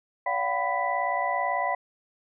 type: tone cluster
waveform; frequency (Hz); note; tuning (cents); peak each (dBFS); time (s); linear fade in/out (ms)
sine; 574 / 701 / 759 / 995 / 1979; D5 / F5 / F#5 / B5 / B6; -40 / +6 / +44 / +13 / +3; -33 / -30 / -30 / -29 / -32; 0.26-1.75; 5
effects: none